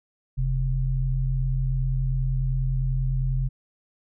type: tone pair together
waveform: sine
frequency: 41.33 / 131.2 Hz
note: E1 / C3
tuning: +5 / +5 cents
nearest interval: octave + minor sixth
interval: 2000 cents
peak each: -24 dBFS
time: 0.37-3.49 s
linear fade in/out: 20 ms
effects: none